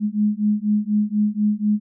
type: beating tone pair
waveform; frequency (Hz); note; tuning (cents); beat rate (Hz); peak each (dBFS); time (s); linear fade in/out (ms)
sine; 207.8 / 211.9; G#3 / G#3; +1 / +35; 4.1; -20; 0-1.8; 50
effects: none